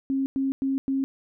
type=tone bursts; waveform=sine; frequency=270 Hz; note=C#4; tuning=45 cents flat; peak=-22 dBFS; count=4; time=0.1-1.04 s; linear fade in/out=0 ms; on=160 ms; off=100 ms; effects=none